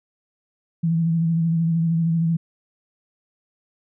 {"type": "tone with vibrato", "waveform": "sine", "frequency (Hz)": 165.2, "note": "E3", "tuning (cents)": 4, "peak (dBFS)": -17, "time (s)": [0.83, 2.37], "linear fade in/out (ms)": 10, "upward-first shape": "sine", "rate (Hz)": 13, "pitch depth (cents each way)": 34, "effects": []}